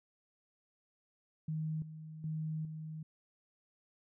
sine tone with level steps, 156.8 Hz, D#3, 14 cents sharp, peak -34 / -45 / -35 / -41 dBFS, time 1.48-3.03 s, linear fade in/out 5 ms, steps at 1.82 / 2.24 / 2.65 s, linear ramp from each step 2 ms, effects none

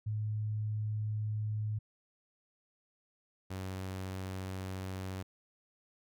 sine / sawtooth tone pair in turn, 107 / 94.29 Hz, A2 / F#2, -48 / +33 cents, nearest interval major second, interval 219 cents, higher first, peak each -32 / -34 dBFS, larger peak first, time 0.06-1.79 / 3.5-5.23 s, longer neither, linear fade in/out 10 ms, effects none

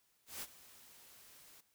white noise with ADSR envelope, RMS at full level -43 dBFS, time 0.26-1.61 s, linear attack 160 ms, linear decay 43 ms, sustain -17 dB, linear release 9 ms, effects white hiss -75 dBFS RMS until 1.74 s

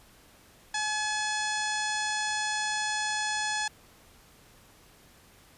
harmonic tone with a mistuned harmonic, 851 Hz, G#5, 42 cents sharp, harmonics 1 / 2 / 3 / 4 / 5 / 6 / 7 / 8 / 10, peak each -33 / -32 / -40 / -38 / -41 / -39 / -42 / -38 / -41 dBFS, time 0.74-3.68 s, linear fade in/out 5 ms, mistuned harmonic 8, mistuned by +17 cents, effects pink hiss -57 dBFS RMS until 5.57 s + resampled to 32000 Hz

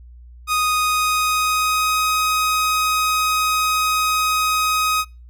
sawtooth tone with pitch glide, 1244.5 to 1258.2 Hz, D#6 to D#6, 0 to +19 cents, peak -13 dBFS, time 0.47-5.05 s, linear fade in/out 50 ms, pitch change +19 cents, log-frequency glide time 0.79-1.98 s, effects noise-tail reverb RT60 0.3 s tail -25 dB re dry + added 60 Hz sine -39 dBFS peak until 5.29 s

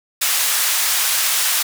white band-pass noise, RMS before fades -18 dBFS, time 0.21-1.63 s, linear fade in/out 10 ms, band 980 to 15000 Hz, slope 12 dB/octave, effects none

